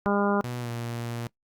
harmonic tone, 202.2 Hz, G#3, 46 cents flat, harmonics 1 / 2 / 3 / 4 / 5 / 6 / 7, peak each -25 / -28 / -30 / -31 / -32 / -33 / -33 dBFS, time 0.06-0.41 s, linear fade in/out 0 ms
sawtooth tone with pitch glide, 122.3 to 118 Hz, B2 to A#2, -16 to +22 cents, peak -27 dBFS, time 0.44-1.27 s, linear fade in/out 0 ms, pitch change -62 cents, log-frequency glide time 0.6-0.69 s
effects noise-tail reverb RT60 0.1 s tail -22 dB re dry + Opus 48 kbps

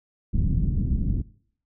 pink low-pass noise, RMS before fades -23 dBFS, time 0.33-1.22 s, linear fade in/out 10 ms, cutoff 220 Hz, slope 24 dB/octave, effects noise-tail reverb RT60 0.6 s tail -21 dB re dry

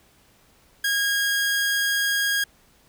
sawtooth tone, 1634 Hz, G#6, 29 cents flat, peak -17 dBFS, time 0.84-2.44 s, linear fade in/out 5 ms, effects pink hiss -58 dBFS RMS until 2.88 s

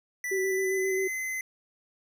square tone with pitch glide, 1975.5 to 2046 Hz, B6 to C7, 0 to -39 cents, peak -31 dBFS, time 0.24-1.41 s, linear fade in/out 2 ms, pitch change +61 cents, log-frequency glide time 0.45-1.09 s
sine tone with vibrato, 381.2 Hz, G4, 48 cents flat, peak -26 dBFS, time 0.31-1.08 s, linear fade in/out 10 ms, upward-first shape square, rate 7.5 Hz, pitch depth 18 cents each way
effects none

